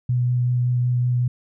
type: tone with vibrato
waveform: sine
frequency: 123.47 Hz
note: B2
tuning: in tune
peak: -17 dBFS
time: 0.09-1.28 s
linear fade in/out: 5 ms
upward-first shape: sine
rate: 5.3 Hz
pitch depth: 10 cents each way
effects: none